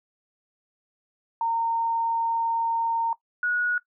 sine tone pair in turn, 918 / 1457.2 Hz, A#5 / F#6, -27 / -27 cents, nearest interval minor sixth, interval 800 cents, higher second, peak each -22 dBFS, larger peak neither, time 1.41-3.13 / 3.43-3.78 s, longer first, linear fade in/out 2 ms, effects noise-tail reverb RT60 0.1 s tail -18 dB re dry

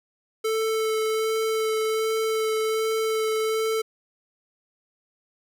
square tone with vibrato, 440 Hz, A4, in tune, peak -23 dBFS, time 0.44-3.82 s, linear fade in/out 10 ms, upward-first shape sine, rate 1.3 Hz, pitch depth 10 cents each way, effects none

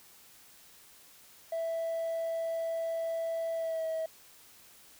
triangle tone with pitch glide, 659.3 to 643.9 Hz, E5 to E5, 0 to -41 cents, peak -28 dBFS, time 1.52-4.06 s, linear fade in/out 5 ms, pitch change -41 cents, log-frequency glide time 3.55-3.86 s, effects tanh soft clip ceiling -26 dBFS + white hiss -57 dBFS RMS until 4.99 s

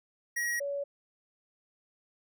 square / sine tone pair in turn, 1901 / 565.2 Hz, A#6 / C#5, +33 / +34 cents, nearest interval octave + major sixth, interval 2099 cents, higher first, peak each -30 / -31 dBFS, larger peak first, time 0.36-0.6 / 0.6-0.84 s, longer neither, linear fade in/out 10 ms, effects none

